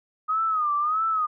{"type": "tone with vibrato", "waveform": "sine", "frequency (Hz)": 1244, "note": "D#6", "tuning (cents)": -1, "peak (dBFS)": -21, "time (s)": [0.28, 1.27], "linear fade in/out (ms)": 20, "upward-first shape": "sine", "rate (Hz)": 1.6, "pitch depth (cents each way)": 110, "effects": []}